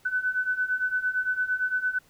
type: beating tone pair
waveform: sine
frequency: 1499 / 1507.8 Hz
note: F#6 / F#6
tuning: +22 / +32 cents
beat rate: 8.8 Hz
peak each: -29 / -26 dBFS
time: 0.05-1.99 s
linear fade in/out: 10 ms
effects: pink hiss -60 dBFS RMS until 2.09 s